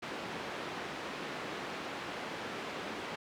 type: band-pass noise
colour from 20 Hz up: pink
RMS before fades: -41 dBFS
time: 0.02-3.16 s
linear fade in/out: 10 ms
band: 240 to 3100 Hz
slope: 12 dB/octave
effects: none